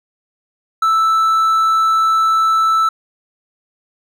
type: tone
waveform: triangle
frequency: 1318.5 Hz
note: E6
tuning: in tune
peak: -9 dBFS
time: 0.82-2.89 s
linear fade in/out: 5 ms
effects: none